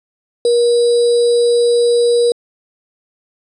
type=tone with sample-and-hold; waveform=sine; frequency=476.4 Hz; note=A#4; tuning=38 cents sharp; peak=-9 dBFS; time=0.45-2.32 s; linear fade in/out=2 ms; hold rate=4410 Hz; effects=resampled to 24000 Hz